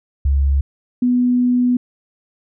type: tone pair in turn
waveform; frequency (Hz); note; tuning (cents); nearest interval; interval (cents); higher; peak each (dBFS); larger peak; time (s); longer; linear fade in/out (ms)
sine; 69.3 / 247; C#2 / B3; 0 / 0; octave + minor seventh; 2200; second; -12; neither; 0.25-0.61 / 1.02-1.77; second; 5
effects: none